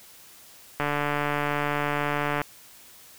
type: click train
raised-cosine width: 0.5 ms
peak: -11 dBFS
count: 237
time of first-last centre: 0.8-2.416 s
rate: 146 Hz
effects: white hiss -50 dBFS RMS until 3.18 s